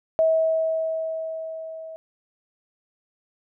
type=tone with level ramp; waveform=sine; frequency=644 Hz; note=E5; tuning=41 cents flat; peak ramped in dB=-15 to -35 dBFS; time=0.19-1.96 s; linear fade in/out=0 ms; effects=none